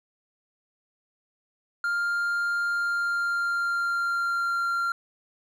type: tone with pitch glide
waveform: triangle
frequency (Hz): 1400 to 1383.1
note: F6 to F6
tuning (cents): +4 to -17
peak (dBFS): -22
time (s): 1.84-4.92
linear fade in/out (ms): 2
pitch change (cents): -21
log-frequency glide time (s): 2.69-4.63
effects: none